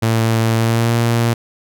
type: tone with pitch glide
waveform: sawtooth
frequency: 113.2 to 116.99 Hz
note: A2 to A#2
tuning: +50 to +7 cents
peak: -9 dBFS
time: 0.02-1.34 s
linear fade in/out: 10 ms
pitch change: +57 cents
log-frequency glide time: 0.54-0.93 s
effects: none